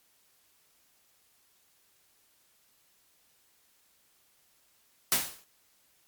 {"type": "noise with exponential decay", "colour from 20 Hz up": "white", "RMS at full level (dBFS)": -22, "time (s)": [5.12, 5.44], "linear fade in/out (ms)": 0, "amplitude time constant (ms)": 69, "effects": ["white hiss -67 dBFS RMS until 6.07 s", "MP3 96 kbps"]}